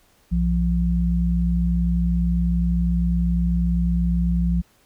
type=tone pair together; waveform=sine; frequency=61.31 / 173.4 Hz; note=B1 / F3; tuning=-12 / -12 cents; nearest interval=octave + tritone; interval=1800 cents; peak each=-20 dBFS; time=0.31-4.62 s; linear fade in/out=20 ms; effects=pink hiss -59 dBFS RMS until 4.85 s